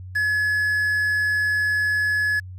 triangle tone with quantisation, 1700 Hz, G#6, 40 cents sharp, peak -17 dBFS, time 0.15-2.4 s, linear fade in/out 10 ms, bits 7, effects added 92 Hz sine -34 dBFS peak until 2.58 s + resampled to 32000 Hz

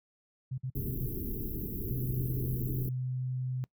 sine tone bursts, 130 Hz, C3, 11 cents flat, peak -32 dBFS, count 5, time 0.51-1.069 s, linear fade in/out 10 ms, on 71 ms, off 51 ms
pink band-stop noise, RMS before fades -36 dBFS, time 0.75-2.89 s, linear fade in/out 5 ms, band 440 to 12000 Hz, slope 96 dB/octave
sine tone with pitch glide, 127 to 127.81 Hz, B2 to C3, +49 to -40 cents, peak -31 dBFS, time 1.91-3.64 s, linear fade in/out 0 ms, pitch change +11 cents, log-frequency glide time 2.54-3.29 s
effects noise-tail reverb RT60 0.1 s tail -23 dB re dry

